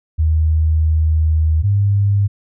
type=tone pair in turn; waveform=sine; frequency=78.8 / 100.75 Hz; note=D#2 / G2; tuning=+23 / +48 cents; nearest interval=major third; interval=425 cents; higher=second; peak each=-11 dBFS; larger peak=neither; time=0.18-1.63 / 1.63-2.28 s; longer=first; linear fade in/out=20 ms; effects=none